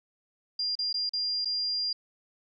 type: tone with dropouts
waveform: sine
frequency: 4800 Hz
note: D8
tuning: 37 cents sharp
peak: -27 dBFS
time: 0.59-1.93 s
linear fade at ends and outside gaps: 5 ms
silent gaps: 0.754-0.789 / 0.929-0.941 / 1.094-1.134 / 1.448-1.455 s
effects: none